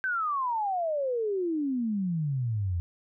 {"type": "exponential sweep", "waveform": "sine", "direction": "down", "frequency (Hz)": [1568, 83.4], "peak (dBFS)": -26, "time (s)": [0.04, 2.8], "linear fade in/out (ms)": 0, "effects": []}